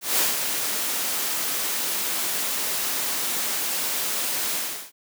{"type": "noise with ADSR envelope", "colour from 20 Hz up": "white", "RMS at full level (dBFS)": -20, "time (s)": [0.01, 4.92], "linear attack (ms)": 170, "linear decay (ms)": 170, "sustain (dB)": -6, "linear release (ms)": 370, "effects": ["high-pass 200 Hz 12 dB/octave"]}